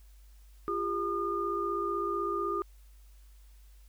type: tone cluster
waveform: sine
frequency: 346.6 / 402.5 / 1215 Hz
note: F4 / G4 / D#6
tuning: -13 / +46 / -42 cents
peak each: -35 / -34 / -32 dBFS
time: 0.68-2.62 s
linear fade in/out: 0 ms
effects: added 50 Hz sine -52 dBFS peak until 3.88 s + white hiss -67 dBFS RMS until 3.88 s